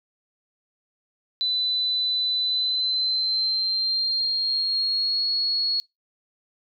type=tone with pitch glide; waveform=sine; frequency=4000 to 4337 Hz; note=B7 to C#8; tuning=+21 to -39 cents; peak=-21 dBFS; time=1.41-5.8 s; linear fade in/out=0 ms; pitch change=+140 cents; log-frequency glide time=2.43-5.29 s; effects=noise-tail reverb RT60 0.2 s tail -25 dB re dry